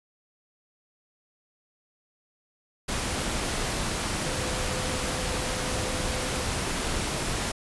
sine tone in noise, 510 Hz, C5, 44 cents flat, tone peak -37 dBFS, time 4.25-6.45 s, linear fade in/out 10 ms, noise pink, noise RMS -29 dBFS, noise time 2.88-7.52 s, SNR -11 dB, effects resampled to 24000 Hz

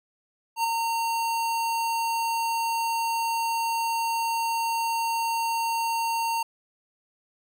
square tone with ADSR envelope, 917 Hz, A#5, 29 cents flat, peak -21 dBFS, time 0.56-6.43 s, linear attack 80 ms, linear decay 8 ms, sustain -4 dB, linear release 6 ms, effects none

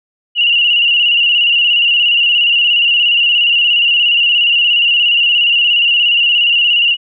sine tone with vibrato, 2841 Hz, F7, 29 cents sharp, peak -8 dBFS, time 0.35-6.97 s, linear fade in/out 50 ms, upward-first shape square, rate 17 Hz, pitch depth 42 cents each way, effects none

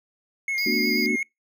triangle tone with vibrato, 2158 Hz, C#7, 47 cents flat, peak -22 dBFS, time 0.48-1.23 s, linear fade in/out 2 ms, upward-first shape sine, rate 8.3 Hz, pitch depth 28 cents each way
square tone, 4900 Hz, D#8, 27 cents flat, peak -28 dBFS, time 0.58-1.06 s, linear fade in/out 0 ms
sine chord, B minor seventh, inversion third, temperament equal, 220 / 246.9 / 293.7 / 370 Hz, A3 / B3 / D4 / F#4, 0 / 0 / 0 / 0 cents, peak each -28 dBFS, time 0.66-1.16 s, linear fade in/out 5 ms
effects noise-tail reverb RT60 0.2 s tail -26 dB re dry

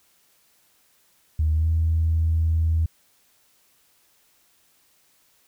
sine tone with pitch glide, 77.78 to 81.04 Hz, D#2 to E2, 0 to -29 cents, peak -17 dBFS, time 1.39-2.86 s, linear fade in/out 5 ms, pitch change +71 cents, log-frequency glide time 1.54-1.68 s, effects tanh soft clip ceiling -13 dBFS + white hiss -62 dBFS RMS until 5.47 s

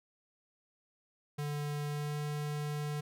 square tone with pitch glide, 146.83 to 148.19 Hz, D3 to D3, 0 to +16 cents, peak -35 dBFS, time 1.38-3.01 s, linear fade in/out 10 ms, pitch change +16 cents, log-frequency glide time 1.88-2.16 s, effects none

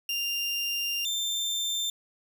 30% pulse tone pair in turn, 2793 / 3579 Hz, F7 / A7, -1 / +29 cents, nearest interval major third, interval 430 cents, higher second, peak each -25 dBFS, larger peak neither, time 0.09-1.05 / 1.05-1.9 s, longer first, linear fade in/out 2 ms, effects none

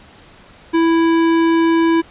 sine tone with tanh clipping, 330.2 Hz, E4, 3 cents sharp, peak -13 dBFS, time 0.73-2.02 s, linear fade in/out 20 ms, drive 18 dB, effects pink hiss -44 dBFS RMS until 2.1 s + resampled to 8000 Hz

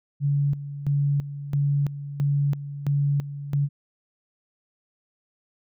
sine tone with tremolo, 142.4 Hz, C#3, 47 cents sharp, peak -19 dBFS, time 0.2-3.69 s, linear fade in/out 50 ms, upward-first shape square, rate 1.5 Hz, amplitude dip 75%, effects none

